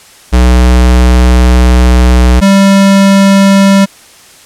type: tone pair in turn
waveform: square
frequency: 61.8 / 196.2 Hz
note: B1 / G3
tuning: +2 / +2 cents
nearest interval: octave + minor sixth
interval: 2000 cents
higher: second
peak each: -3 dBFS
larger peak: neither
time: 0.32-2.41 / 2.41-3.86 s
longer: first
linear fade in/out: 20 ms
effects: white hiss -37 dBFS RMS until 4.45 s + low-pass 10000 Hz 12 dB/octave